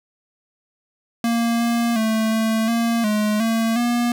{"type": "tone with pitch steps", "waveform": "square", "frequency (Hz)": [232.6, 234.3, 220.6, 222.2, 231.8, 211.3, 226.2, 239.3], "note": ["A#3", "A#3", "A3", "A3", "A#3", "G#3", "A3", "A#3"], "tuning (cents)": [-4, 9, 5, 17, -10, 30, 48, 46], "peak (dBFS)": -18, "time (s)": [1.24, 4.12], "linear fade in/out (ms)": 2, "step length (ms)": 360, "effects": []}